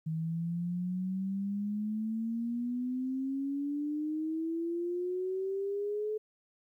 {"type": "exponential sweep", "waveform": "sine", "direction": "up", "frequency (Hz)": [158, 432.5], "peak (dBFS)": -31, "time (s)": [0.06, 6.18], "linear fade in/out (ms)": 10, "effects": ["12-bit"]}